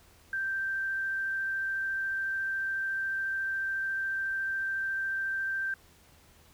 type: tone with vibrato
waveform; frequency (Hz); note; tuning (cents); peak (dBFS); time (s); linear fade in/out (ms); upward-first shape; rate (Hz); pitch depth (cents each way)
sine; 1568; G6; 0; -29; 0.33-5.74; 2; triangle; 14; 8
effects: added 79 Hz sine -63 dBFS peak until 6.53 s + pink hiss -60 dBFS RMS until 6.53 s